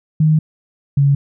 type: tone pair in turn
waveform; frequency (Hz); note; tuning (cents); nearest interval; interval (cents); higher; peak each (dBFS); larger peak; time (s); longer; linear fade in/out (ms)
sine; 155.56 / 140.36; D#3 / C#3; 0 / +22; major second; 178; first; -9 / -9; neither; 0.2-0.39 / 0.97-1.15; first; 5
effects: none